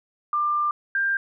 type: tone pair in turn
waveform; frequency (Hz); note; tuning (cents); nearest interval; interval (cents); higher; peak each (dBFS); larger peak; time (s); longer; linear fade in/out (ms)
sine; 1192 / 1591.1; D6 / G6; +25 / +25; perfect fourth; 500; second; -20; neither; 0.33-0.71 / 0.95-1.17; first; 2
effects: none